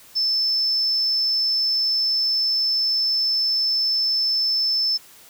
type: tone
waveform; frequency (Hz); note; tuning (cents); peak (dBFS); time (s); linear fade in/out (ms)
sine; 5274; E8; 0; -18; 0.15-4.98; 20
effects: white hiss -48 dBFS RMS until 5.29 s